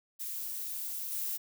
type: noise with level steps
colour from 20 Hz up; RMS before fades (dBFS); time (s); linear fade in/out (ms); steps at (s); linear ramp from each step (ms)
violet; -38 / -35; 0.19-1.38; 20; 1.11; 20
effects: none